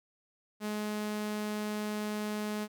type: tone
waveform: sawtooth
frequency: 211 Hz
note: G#3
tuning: 28 cents sharp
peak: -29 dBFS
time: 0.6-2.68 s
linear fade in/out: 50 ms
effects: none